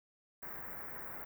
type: band-stop noise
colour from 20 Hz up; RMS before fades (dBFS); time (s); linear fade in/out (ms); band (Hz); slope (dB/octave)
white; -45; 0.42-1.25; 10; 2000 to 16000; 48
effects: none